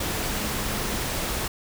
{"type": "tone in noise", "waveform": "sine", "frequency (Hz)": 208, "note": "G#3", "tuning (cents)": 3, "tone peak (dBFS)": -35, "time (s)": [0.32, 0.97], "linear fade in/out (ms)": 5, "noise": "pink", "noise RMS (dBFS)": -28, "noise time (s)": [0, 1.48], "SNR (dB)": -10, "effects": []}